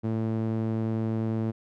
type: tone with band-pass filter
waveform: sawtooth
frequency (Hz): 111.4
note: A2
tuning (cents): +22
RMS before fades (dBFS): -28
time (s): 0.03-1.52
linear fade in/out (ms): 20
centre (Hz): 240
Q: 0.97
effects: none